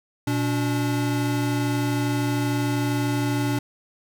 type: tone pair together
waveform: square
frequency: 120.46 / 288.5 Hz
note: B2 / D4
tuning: -43 / -31 cents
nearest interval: octave + minor third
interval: 1512 cents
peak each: -25 dBFS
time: 0.27-3.59 s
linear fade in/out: 5 ms
effects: none